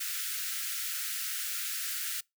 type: high-pass noise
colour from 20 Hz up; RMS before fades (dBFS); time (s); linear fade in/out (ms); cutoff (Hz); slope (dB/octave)
white; -35; 0-2.21; 10; 1300; 96
effects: noise-tail reverb RT60 0.2 s tail -25 dB re dry